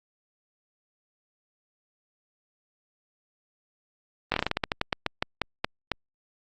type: slowing click train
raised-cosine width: 0.3 ms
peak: -8 dBFS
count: 17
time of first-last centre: 4.32-5.917 s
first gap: 20 ms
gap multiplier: 1.19
effects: Opus 32 kbps